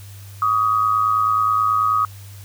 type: tone pair together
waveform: sine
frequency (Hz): 1142.7 / 1252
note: D6 / D#6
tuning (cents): -48 / +10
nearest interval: major second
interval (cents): 158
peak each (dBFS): -21 / -16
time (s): 0.42-2.05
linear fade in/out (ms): 2
effects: added 99 Hz sine -36 dBFS peak until 2.44 s + white hiss -46 dBFS RMS until 2.44 s